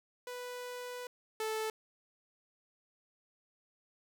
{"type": "tone pair in turn", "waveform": "sawtooth", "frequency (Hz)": [493.9, 437.7], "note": ["B4", "A4"], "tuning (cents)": [0, -9], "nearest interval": "major second", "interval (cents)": 209, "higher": "first", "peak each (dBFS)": [-37, -30], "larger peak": "second", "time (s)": [[0.27, 1.07], [1.4, 1.7]], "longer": "first", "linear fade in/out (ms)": 2, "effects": []}